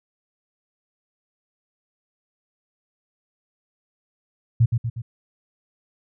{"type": "tone with echo", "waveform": "sine", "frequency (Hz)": 116.54, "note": "A#2", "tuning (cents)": 0, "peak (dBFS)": -12, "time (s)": [4.6, 4.66], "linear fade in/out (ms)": 10, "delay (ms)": 120, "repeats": 3, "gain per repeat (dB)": -5, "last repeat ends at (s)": 5.02, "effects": []}